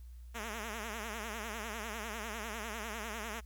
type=tone with vibrato; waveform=5% pulse; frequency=220 Hz; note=A3; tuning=in tune; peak=-28 dBFS; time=0.34-3.41 s; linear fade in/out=20 ms; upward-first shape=triangle; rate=10 Hz; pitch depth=150 cents each way; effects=added 60 Hz sine -47 dBFS peak until 3.45 s + white hiss -71 dBFS RMS until 3.45 s